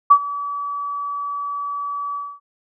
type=tone with ADSR envelope; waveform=sine; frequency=1146 Hz; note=D6; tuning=43 cents flat; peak=-4 dBFS; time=0.1-2.4 s; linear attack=13 ms; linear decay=68 ms; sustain=-19 dB; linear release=250 ms; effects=none